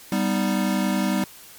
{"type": "chord", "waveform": "square", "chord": "G augmented", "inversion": "none", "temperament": "equal", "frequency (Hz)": [196, 246.9, 311.1], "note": ["G3", "B3", "D#4"], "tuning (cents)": [0, 0, 0], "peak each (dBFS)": [-23, -27, -28], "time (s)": [0.12, 1.24], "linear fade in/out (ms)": 2, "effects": ["white hiss -45 dBFS RMS until 1.58 s", "MP3 96 kbps"]}